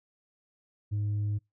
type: tone with tanh clipping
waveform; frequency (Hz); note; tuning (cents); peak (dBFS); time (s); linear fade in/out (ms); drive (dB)
sine; 103.83; G#2; 0; -28; 0.91-1.39; 20; 2
effects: noise-tail reverb RT60 0.2 s tail -26 dB re dry